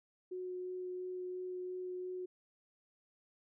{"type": "tone with vibrato", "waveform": "sine", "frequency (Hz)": 365.3, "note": "F#4", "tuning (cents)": -22, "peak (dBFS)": -39, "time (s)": [0.31, 2.26], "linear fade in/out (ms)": 10, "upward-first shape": "sine", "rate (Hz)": 2.9, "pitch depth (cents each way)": 8, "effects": []}